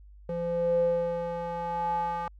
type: tone with band-pass filter sweep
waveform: square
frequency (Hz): 171.1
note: F3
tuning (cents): -35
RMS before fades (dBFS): -29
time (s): 0.29-2.28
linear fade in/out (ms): 2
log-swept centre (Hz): 410 to 1000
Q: 6.8
effects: added 50 Hz sine -48 dBFS peak until 2.39 s